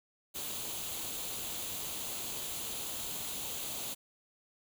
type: noise with comb filter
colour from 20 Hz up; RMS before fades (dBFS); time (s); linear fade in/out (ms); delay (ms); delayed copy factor
white; -39; 0.34-3.95; 20; 0.28; +0.55
effects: none